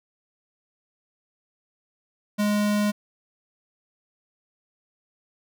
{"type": "tone", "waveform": "square", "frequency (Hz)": 207.7, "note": "G#3", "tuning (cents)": 0, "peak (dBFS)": -21, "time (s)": [2.38, 2.92], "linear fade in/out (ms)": 20, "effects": []}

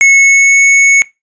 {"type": "tone with pitch glide", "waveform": "square", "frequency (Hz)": [2193, 2210], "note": ["C#7", "C#7"], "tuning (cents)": [-19, -6], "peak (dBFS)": -4, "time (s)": [0.01, 1.02], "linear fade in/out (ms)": 0, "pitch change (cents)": 13, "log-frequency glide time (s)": [0.12, 0.62], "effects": ["noise-tail reverb RT60 0.2 s tail -20 dB re dry", "resampled to 16000 Hz"]}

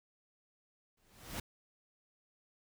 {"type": "noise with exponential growth", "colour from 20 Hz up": "pink", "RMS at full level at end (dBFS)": -38, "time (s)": [0.97, 1.4], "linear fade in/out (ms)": 5, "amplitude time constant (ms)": 92, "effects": []}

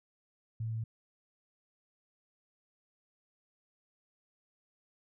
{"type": "tone", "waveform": "sine", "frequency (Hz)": 112.2, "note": "A2", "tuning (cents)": 34, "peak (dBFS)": -33, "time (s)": [0.6, 0.84], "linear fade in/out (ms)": 5, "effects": []}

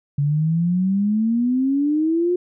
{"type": "exponential sweep", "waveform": "sine", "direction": "up", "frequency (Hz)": [140.5, 361.7], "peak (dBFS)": -16, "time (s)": [0.18, 2.36], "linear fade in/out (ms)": 5, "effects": []}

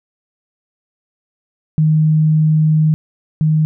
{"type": "tone pair in turn", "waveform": "sine", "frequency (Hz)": [155.56, 155.56], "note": ["D#3", "D#3"], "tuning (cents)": [0, 0], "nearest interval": "unison", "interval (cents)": 0, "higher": "neither", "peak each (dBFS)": [-9, -10], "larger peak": "first", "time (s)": [[1.78, 2.94], [3.41, 3.65]], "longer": "first", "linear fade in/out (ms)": 0, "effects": []}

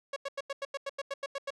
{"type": "tone bursts", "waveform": "sawtooth", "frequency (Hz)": 554.4, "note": "C#5", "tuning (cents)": 0, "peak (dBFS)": -29, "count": 12, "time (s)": [0.13, 1.505], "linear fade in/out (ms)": 5, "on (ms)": 33, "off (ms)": 89, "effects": ["low-pass 6000 Hz 12 dB/octave"]}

